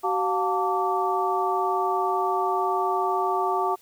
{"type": "tone cluster", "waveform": "sine", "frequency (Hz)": [378.6, 712, 891, 1158], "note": ["F#4", "F5", "A5", "D6"], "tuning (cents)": [40, 33, 22, -25], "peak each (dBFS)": -27, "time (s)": [0.03, 3.76], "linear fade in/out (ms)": 20, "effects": ["white hiss -56 dBFS RMS until 3.81 s"]}